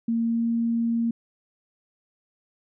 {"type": "tone with pitch glide", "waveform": "sine", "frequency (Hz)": [230.1, 231.6], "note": ["A#3", "A#3"], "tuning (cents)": [-22, -11], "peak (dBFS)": -21, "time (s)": [0.08, 1.11], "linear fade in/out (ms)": 5, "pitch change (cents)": 11, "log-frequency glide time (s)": [0.24, 0.46], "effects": []}